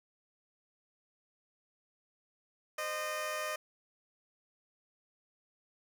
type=tone pair together; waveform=15% pulse; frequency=518 / 612.5 Hz; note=C5 / D#5; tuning=-17 / -27 cents; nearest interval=minor third; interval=290 cents; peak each=-37 / -29 dBFS; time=2.78-3.56 s; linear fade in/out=5 ms; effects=none